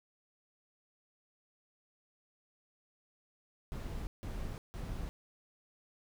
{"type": "noise bursts", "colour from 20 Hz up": "brown", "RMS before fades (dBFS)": -40, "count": 3, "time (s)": [3.72, 5.09], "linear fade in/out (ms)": 0, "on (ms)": 350, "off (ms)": 160, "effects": []}